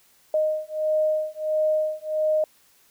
sine beating tone pair, 618 / 619.5 Hz, D#5 / D#5, -12 / -8 cents, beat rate 1.5 Hz, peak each -24 dBFS, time 0.34-2.44 s, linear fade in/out 2 ms, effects white hiss -59 dBFS RMS until 2.9 s

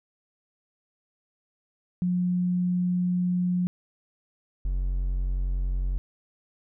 sine / triangle tone pair in turn, 179.2 / 45.46 Hz, F3 / F#1, +45 / -30 cents, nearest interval 2 octaves, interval 2375 cents, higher first, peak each -22 dBFS, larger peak neither, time 2.02-3.67 / 4.65-5.98 s, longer first, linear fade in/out 0 ms, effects none

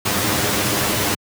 pink noise with comb filter, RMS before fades -19 dBFS, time 0.05-1.15 s, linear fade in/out 10 ms, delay 9.8 ms, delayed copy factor +0.65, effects high-pass 100 Hz 12 dB/octave

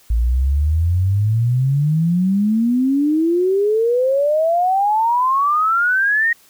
sine exponential sweep, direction up, 55 to 1887 Hz, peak -13 dBFS, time 0.1-6.33 s, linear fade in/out 5 ms, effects white hiss -51 dBFS RMS until 6.49 s

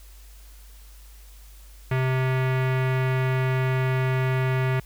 square tone with low-pass filter, 130.1 Hz, C3, 9 cents flat, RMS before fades -23 dBFS, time 1.91-4.8 s, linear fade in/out 5 ms, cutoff 2200 Hz, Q 2.1, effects added 50 Hz sine -44 dBFS peak until 4.85 s + white hiss -54 dBFS RMS until 4.85 s

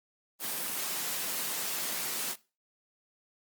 white high-pass noise, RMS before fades -34 dBFS, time 0.39-2.36 s, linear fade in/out 50 ms, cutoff 140 Hz, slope 96 dB/octave, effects noise-tail reverb RT60 0.3 s tail -19 dB re dry + Opus 24 kbps

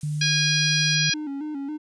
violet noise, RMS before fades -40 dBFS, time 0.01-0.95 s, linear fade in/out 0 ms
sine tone with pitch glide, 149.8 to 152.24 Hz, D3 to D#3, +35 to -37 cents, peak -24 dBFS, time 0.03-1.1 s, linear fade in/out 5 ms, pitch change +28 cents, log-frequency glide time 0.41-0.73 s
harmonic tone, 820 Hz, G#5, 22 cents flat, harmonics 2 / 3 / 4 / 5 / 6 / 7, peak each -27 / -27 / -27 / -27 / -27 / -27 dBFS, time 0.21-1.14 s, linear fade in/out 5 ms
triangle tone with vibrato, 290.5 Hz, D4, 19 cents flat, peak -26 dBFS, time 1.13-1.78 s, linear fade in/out 20 ms, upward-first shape square, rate 3.6 Hz, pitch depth 80 cents each way
effects resampled to 22050 Hz

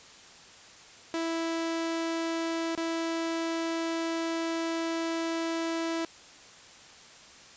sawtooth tone with dropouts, 329.6 Hz, E4, in tune, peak -25 dBFS, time 1.14-6.05 s, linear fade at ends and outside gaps 1 ms, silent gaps 2.751-2.776 s, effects white hiss -51 dBFS RMS until 7.56 s + resampled to 16000 Hz

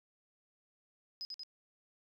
sine tone with echo, 5040 Hz, D#8, 21 cents sharp, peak -38 dBFS, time 1.21-1.25 s, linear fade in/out 0 ms, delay 92 ms, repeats 2, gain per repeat -2 dB, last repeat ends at 1.434 s, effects tanh soft clip ceiling -34 dBFS + 13-bit

